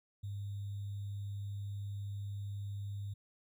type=tone with sample-and-hold; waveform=sine; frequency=100.7 Hz; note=G2; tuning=47 cents sharp; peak=-38 dBFS; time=0.23-3.14 s; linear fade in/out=10 ms; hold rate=3675 Hz; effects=none